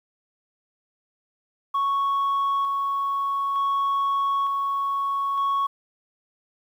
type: tone with tremolo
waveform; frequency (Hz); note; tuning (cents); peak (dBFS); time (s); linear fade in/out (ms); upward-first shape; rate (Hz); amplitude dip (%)
sine; 1108.7; C#6; 0; -18; 1.74-5.67; 10; square; 0.55; 30
effects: tanh soft clip ceiling -19 dBFS + 9-bit